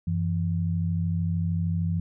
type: tone pair together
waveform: sine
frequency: 93.61 / 166.8 Hz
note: F#2 / E3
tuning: +21 / +21 cents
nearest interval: minor seventh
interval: 1000 cents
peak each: -26 / -26 dBFS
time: 0.07-2 s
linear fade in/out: 5 ms
effects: none